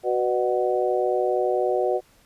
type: harmonic tone with a mistuned harmonic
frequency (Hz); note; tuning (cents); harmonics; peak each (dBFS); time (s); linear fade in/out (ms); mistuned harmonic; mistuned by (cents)
123.8; B2; +5; 3 / 4 / 5 / 6; -24 / -25 / -26 / -27; 0.03-2.01; 50; 5; -36
effects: pink hiss -58 dBFS RMS until 2.25 s + resampled to 32000 Hz